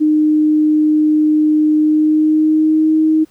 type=tone with pitch glide; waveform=sine; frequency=305.9 to 313.8 Hz; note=D#4 to D#4; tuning=-29 to +15 cents; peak=-9 dBFS; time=0-3.25 s; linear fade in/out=20 ms; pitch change=+44 cents; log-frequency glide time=1.78-2.95 s; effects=pink hiss -54 dBFS RMS until 3.3 s